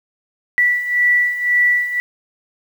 sine beating tone pair, 1957 / 1958.9 Hz, B6 / B6, -16 / -15 cents, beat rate 1.9 Hz, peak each -19 / -14 dBFS, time 0.58-2 s, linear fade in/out 0 ms, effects 7-bit

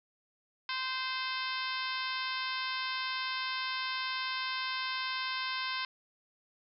harmonic tone, 519 Hz, C5, 14 cents flat, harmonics 2 / 3 / 4 / 5 / 6 / 7 / 8 / 9 / 10, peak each -38 / -40 / -41 / -42 / -43 / -43 / -44 / -45 / -45 dBFS, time 0.69-5.85 s, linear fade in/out 2 ms, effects none

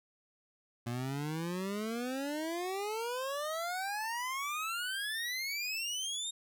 25% pulse exponential sweep, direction up, 116.54 to 3729 Hz, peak -31 dBFS, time 0.86-6.31 s, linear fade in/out 10 ms, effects none

